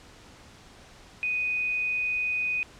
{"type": "tone", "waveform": "sine", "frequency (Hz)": 2489, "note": "D#7", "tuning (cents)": 0, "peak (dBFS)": -25, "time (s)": [1.23, 2.63], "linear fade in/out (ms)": 0, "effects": ["pink hiss -51 dBFS RMS until 2.79 s", "low-pass 7000 Hz 12 dB/octave"]}